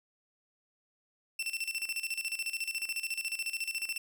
sawtooth tone with tremolo, 2687 Hz, E7, 33 cents sharp, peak -28 dBFS, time 1.39-3.98 s, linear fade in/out 5 ms, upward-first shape square, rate 14 Hz, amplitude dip 75%, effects none

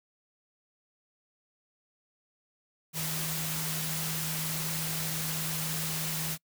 sine tone in noise, 158.5 Hz, D#3, 32 cents sharp, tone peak -36 dBFS, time 2.93-6.38 s, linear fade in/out 50 ms, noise white, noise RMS -34 dBFS, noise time 2.93-6.38 s, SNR -5 dB, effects noise-tail reverb RT60 0.1 s tail -26 dB re dry

